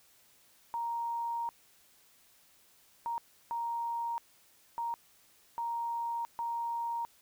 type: tone bursts at uneven times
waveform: sine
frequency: 934 Hz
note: A#5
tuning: 3 cents sharp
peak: -32 dBFS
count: 6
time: 0.74-1.49 / 3.06-3.18 / 3.51-4.18 / 4.78-4.94 / 5.58-6.25 / 6.39-7.05 s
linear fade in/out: 0 ms
effects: white hiss -64 dBFS RMS until 7.21 s